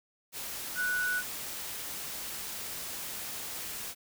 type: tone in noise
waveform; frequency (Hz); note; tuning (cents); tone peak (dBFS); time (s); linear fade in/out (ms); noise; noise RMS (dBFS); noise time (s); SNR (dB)
sine; 1477; F#6; -3; -28; 0.75-1.23; 50; white; -39; 0.32-3.95; +8
effects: none